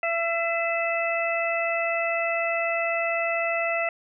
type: harmonic tone with a mistuned harmonic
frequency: 672 Hz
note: E5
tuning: 33 cents sharp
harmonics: 1 / 2 / 3 / 4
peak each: -26 / -32 / -29 / -29 dBFS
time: 0.03-3.89 s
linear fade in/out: 2 ms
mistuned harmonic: 4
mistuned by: -42 cents
effects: none